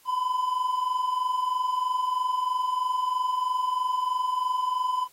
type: tone pair together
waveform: triangle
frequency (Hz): 987.8 / 1010.9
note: B5 / B5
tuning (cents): 0 / +40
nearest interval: unison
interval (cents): 40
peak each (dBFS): -29 / -23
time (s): 0.05-5.08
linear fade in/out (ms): 50
effects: white hiss -58 dBFS RMS until 5.12 s + AAC 48 kbps